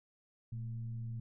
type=tone with frequency modulation; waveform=sine; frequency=116.54 Hz; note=A#2; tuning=in tune; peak=-38 dBFS; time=0.52-1.2 s; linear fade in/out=5 ms; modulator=101 Hz; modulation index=0.39; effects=none